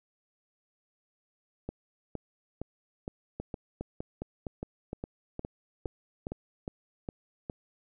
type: two click trains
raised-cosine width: 2 ms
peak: -22 / -22 dBFS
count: 11 / 11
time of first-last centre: 3.4-7.498 / 1.69-6.32 s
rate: 2.44 / 2.16 Hz
effects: none

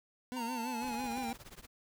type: tone with vibrato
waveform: 40% pulse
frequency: 242.5 Hz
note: B3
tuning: 31 cents flat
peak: -37 dBFS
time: 0.32-1.33 s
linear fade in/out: 0 ms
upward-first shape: sine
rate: 6 Hz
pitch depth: 100 cents each way
type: exponential sweep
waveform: square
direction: down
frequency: 932.3 to 784 Hz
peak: -39 dBFS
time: 0.36-1.33 s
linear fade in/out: 10 ms
type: noise with tremolo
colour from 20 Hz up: pink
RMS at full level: -48 dBFS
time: 0.81-1.67 s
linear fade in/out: 20 ms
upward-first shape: triangle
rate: 17 Hz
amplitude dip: 100%
type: clicks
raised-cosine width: 2 ms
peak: -39 dBFS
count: 4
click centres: 0.846 / 0.914 / 1.04 / 1.182 s
effects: none

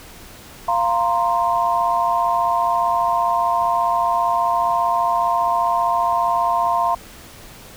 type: tone cluster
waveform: sine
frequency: 694 / 932 / 1047 Hz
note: F5 / A#5 / C6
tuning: -11 / -1 / +1 cents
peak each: -20 dBFS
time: 0.68-6.95 s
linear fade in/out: 5 ms
effects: pink hiss -41 dBFS RMS until 7.76 s

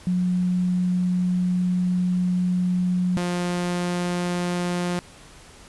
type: tone pair in turn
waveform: sine / sawtooth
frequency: 180.5 / 176.68 Hz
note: F#3 / F3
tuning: -43 / +20 cents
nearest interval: unison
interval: 37 cents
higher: first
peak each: -19 dBFS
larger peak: neither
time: 0.07-3.17 / 3.17-4.99 s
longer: first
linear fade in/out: 0 ms
effects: pink hiss -47 dBFS RMS until 5.68 s + resampled to 24000 Hz

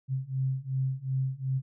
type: beating tone pair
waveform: sine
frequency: 131 / 133.7 Hz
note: C3 / C3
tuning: +2 / +38 cents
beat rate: 2.7 Hz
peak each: -31 / -30 dBFS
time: 0.08-1.62 s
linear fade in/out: 50 ms
effects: none

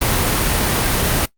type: noise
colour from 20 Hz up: pink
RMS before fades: -17 dBFS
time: 0.01-1.26 s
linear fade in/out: 10 ms
effects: noise-tail reverb RT60 0.1 s tail -18 dB re dry + Opus 32 kbps

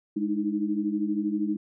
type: tone cluster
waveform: sine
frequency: 207.6 / 304.9 / 317.5 Hz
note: G#3 / D#4 / D#4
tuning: 0 / -35 / +35 cents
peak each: -29 dBFS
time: 0.16-1.57 s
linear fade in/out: 10 ms
effects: none

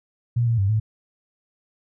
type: tone with pitch steps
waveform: sine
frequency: 119.1 / 116 / 98.1 / 108.9 Hz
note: A#2 / A#2 / G2 / A2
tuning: +38 / -8 / +2 / -17 cents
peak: -17 dBFS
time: 0.36-0.8 s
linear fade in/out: 10 ms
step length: 110 ms
effects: none

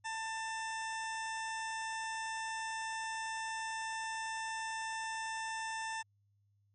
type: harmonic tone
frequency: 891 Hz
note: A5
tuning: 22 cents sharp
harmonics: 1 / 2 / 3 / 4 / 6 / 7 / 8 / 9 / 10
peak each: -40 / -42 / -49 / -52 / -51 / -54 / -58 / -54 / -58 dBFS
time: 0.04-6.03 s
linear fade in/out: 20 ms
effects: added 101 Hz sine -70 dBFS peak until 6.74 s

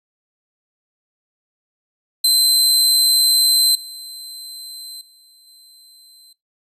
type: tone with level steps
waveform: sawtooth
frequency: 4086 Hz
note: C8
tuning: 42 cents flat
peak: -9 / -29 / -45 / -42 dBFS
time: 2.24-6.33 s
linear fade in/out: 5 ms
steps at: 3.75 / 5.01 / 5.47 s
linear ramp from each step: 2 ms
effects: noise-tail reverb RT60 0.2 s tail -20 dB re dry + resampled to 32000 Hz

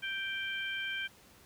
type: harmonic tone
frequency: 784 Hz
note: G5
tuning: in tune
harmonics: 2 / 3 / 4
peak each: -37 / -39 / -40 dBFS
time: 0.02-1.08 s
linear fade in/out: 20 ms
effects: pink hiss -59 dBFS RMS until 1.45 s + high-pass 60 Hz 12 dB/octave

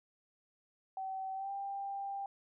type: tone with pitch glide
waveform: sine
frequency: 765 to 792.4 Hz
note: G5 to G5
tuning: -42 to +18 cents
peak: -37 dBFS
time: 0.97-2.26 s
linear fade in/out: 2 ms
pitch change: +60 cents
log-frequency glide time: 1.34-1.51 s
effects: none

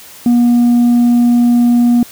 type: tone with tanh clipping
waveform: sine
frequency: 240 Hz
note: B3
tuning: 49 cents flat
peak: -7 dBFS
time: 0.26-2.03 s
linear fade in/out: 2 ms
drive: 2 dB
effects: white hiss -36 dBFS RMS until 2.11 s

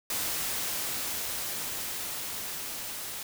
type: noise with level ramp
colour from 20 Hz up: white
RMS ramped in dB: -31 to -38 dBFS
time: 0.1-3.23 s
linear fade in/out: 2 ms
effects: none

